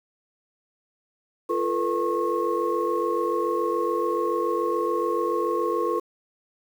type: tone cluster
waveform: sine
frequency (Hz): 343.6 / 439.1 / 486.1 / 1087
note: F4 / A4 / B4 / C#6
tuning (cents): -28 / -4 / -28 / -34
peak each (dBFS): -27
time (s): 1.49-6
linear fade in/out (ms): 10
effects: tanh soft clip ceiling -12 dBFS + 8-bit